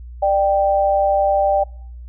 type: tone pair together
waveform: sine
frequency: 595.6 / 784 Hz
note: D5 / G5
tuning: +24 / 0 cents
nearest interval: perfect fourth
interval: 476 cents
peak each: -16 dBFS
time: 0.22-1.64 s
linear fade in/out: 10 ms
effects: noise-tail reverb RT60 0.6 s tail -23 dB re dry + added 60 Hz sine -32 dBFS peak until 2.08 s